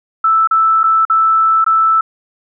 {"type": "tone with dropouts", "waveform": "sine", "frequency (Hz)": 1318.5, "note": "E6", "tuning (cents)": 0, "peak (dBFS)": -8, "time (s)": [0.24, 2.01], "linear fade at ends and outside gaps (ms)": 5, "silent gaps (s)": [[0.474, 0.51], [0.833, 0.839], [1.052, 1.098], [1.644, 1.663]], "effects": []}